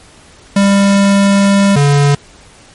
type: tone pair in turn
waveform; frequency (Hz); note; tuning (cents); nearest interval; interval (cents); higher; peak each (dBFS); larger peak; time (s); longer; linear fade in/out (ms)
square; 198.7 / 142.92; G3 / D3; +24 / -47; tritone; 571; first; -7; neither; 0.56-1.76 / 1.76-2.15; first; 5
effects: pink hiss -41 dBFS RMS until 2.74 s + MP3 48 kbps